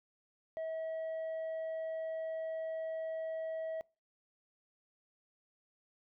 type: tone with tanh clipping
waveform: sine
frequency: 644 Hz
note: E5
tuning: 41 cents flat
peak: -37 dBFS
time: 0.57-3.81 s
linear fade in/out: 0 ms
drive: 3 dB
effects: noise-tail reverb RT60 0.3 s tail -24 dB re dry